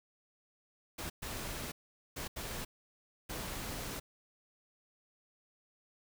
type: noise bursts at uneven times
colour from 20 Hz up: pink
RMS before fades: -41 dBFS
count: 5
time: 0.98-1.1 / 1.22-1.72 / 2.16-2.28 / 2.36-2.65 / 3.29-4 s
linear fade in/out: 10 ms
effects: none